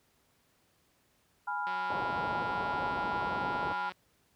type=chord; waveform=sine; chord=F diminished; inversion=first; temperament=equal; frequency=830.6 / 987.8 / 1396.9 Hz; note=Ab5 / Cb6 / F6; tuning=0 / 0 / 0 cents; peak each=-36 dBFS; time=1.47-3.9 s; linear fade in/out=10 ms
type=click train; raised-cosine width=0.3 ms; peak=-28 dBFS; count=415; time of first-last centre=1.67-3.92 s; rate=184 Hz
type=low-pass noise; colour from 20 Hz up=white; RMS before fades=-39 dBFS; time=1.9-3.73 s; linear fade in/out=5 ms; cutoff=1000 Hz; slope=48 dB/octave
effects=pink hiss -70 dBFS RMS until 4.35 s + high-pass 60 Hz 12 dB/octave